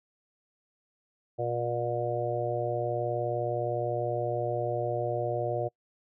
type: harmonic tone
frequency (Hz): 119.6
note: A#2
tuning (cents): +45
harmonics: 1 / 3 / 4 / 5 / 6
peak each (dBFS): -35 / -35 / -34 / -32 / -35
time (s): 1.38-5.69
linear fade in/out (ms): 20
effects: noise-tail reverb RT60 0.1 s tail -26 dB re dry